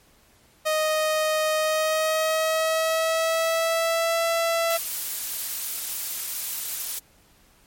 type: tone with pitch glide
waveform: sawtooth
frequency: 622.3 to 667 Hz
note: D#5 to E5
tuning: 0 to +20 cents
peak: -17 dBFS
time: 0.65-4.78 s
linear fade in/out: 20 ms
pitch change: +120 cents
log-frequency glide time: 1.55-4.25 s
type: noise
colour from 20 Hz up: blue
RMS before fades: -29 dBFS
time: 4.7-6.99 s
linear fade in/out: 5 ms
effects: pink hiss -58 dBFS RMS until 7.66 s + MP3 64 kbps